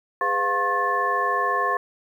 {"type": "tone cluster", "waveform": "sine", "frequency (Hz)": [411.1, 505, 705, 1077, 1749], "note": ["G#4", "B4", "F5", "C6", "A6"], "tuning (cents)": [-18, 39, 16, 50, -11], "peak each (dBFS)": [-31, -30, -29, -22, -27], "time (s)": [0.21, 1.77], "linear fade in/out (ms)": 2, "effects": ["9-bit"]}